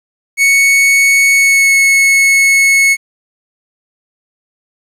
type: tone with pitch glide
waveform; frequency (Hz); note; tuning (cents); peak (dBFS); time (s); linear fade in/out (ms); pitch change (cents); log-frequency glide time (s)
45% pulse; 2217 to 2195; C#7 to C#7; 0 to -18; -6; 0.37-2.97; 50; -18; 1.33-1.75
effects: low-pass 12000 Hz 12 dB/octave + 8-bit